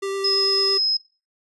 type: tone with vibrato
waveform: square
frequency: 392 Hz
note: G4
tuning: in tune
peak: -25 dBFS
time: 0.02-0.78 s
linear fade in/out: 10 ms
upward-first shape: sine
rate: 9 Hz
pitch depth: 9 cents each way
type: tone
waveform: sine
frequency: 5120 Hz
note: D#8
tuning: 49 cents sharp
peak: -18 dBFS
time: 0.24-0.97 s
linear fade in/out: 5 ms
effects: noise-tail reverb RT60 0.3 s tail -18 dB re dry + resampled to 24000 Hz